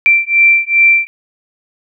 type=beating tone pair; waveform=sine; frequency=2349 / 2351.5 Hz; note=D7 / D7; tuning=0 / +2 cents; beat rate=2.5 Hz; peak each=-10 dBFS; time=0.06-1.07 s; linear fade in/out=0 ms; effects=none